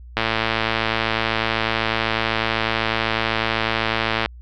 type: click train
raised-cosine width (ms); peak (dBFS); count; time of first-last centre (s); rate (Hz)
0.3; -3; 459; 0.17-4.259; 112
effects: added 60 Hz sine -37 dBFS peak until 4.41 s + low-pass 5000 Hz 12 dB/octave